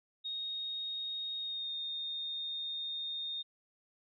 sine tone with pitch glide, 3729 to 3673 Hz, A#7 to A#7, 0 to -26 cents, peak -36 dBFS, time 0.24-3.43 s, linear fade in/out 20 ms, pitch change -26 cents, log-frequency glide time 1.38-1.72 s, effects none

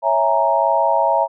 sine chord, A# half-diminished seventh, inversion first, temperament equal, 554.4 / 659.3 / 830.6 / 932.3 Hz, C#5 / E5 / G#5 / A#5, 0 / 0 / 0 / 0 cents, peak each -21 / -18 / -21 / -17 dBFS, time 0.02-1.28 s, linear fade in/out 50 ms, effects none

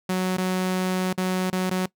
sawtooth tone with dropouts, 185 Hz, F#3, in tune, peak -18 dBFS, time 0.09-1.86 s, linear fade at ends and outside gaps 5 ms, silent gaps 0.37-0.38 / 1.13-1.177 / 1.501-1.527 / 1.698-1.71 s, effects noise-tail reverb RT60 0.1 s tail -21 dB re dry

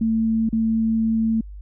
sine tone with dropouts, 223.6 Hz, A3, 28 cents sharp, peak -17 dBFS, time 0.01-1.41 s, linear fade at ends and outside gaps 5 ms, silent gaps 0.491-0.527 s, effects added 50 Hz sine -34 dBFS peak until 1.61 s

